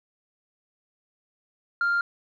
sine tone, 1396.9 Hz, F6, in tune, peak -19 dBFS, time 1.81-2.01 s, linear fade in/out 2 ms, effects tanh soft clip ceiling -19 dBFS

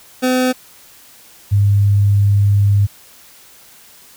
25% pulse / sine tone pair in turn, 254.7 / 101.08 Hz, C4 / G#2, -46 / -46 cents, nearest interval octave + major third, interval 1600 cents, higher first, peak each -9 dBFS, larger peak neither, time 0.22-0.53 / 1.51-2.87 s, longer second, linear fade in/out 20 ms, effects white hiss -44 dBFS RMS until 4.16 s

